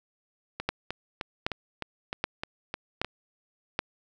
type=two click trains; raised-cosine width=0.3 ms; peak=-10 / -16 dBFS; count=5 / 9; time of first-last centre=0.69-3.791 / 0.6-3.046 s; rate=1.29 / 3.27 Hz; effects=none